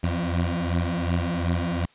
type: beating tone pair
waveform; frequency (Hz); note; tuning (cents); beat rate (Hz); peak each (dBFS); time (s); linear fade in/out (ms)
20% pulse; 84.7 / 87.4; E2 / F2; +48 / +2; 2.7; -21 / -21; 0.03-1.86; 10
effects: white hiss -58 dBFS RMS until 1.94 s + resampled to 8000 Hz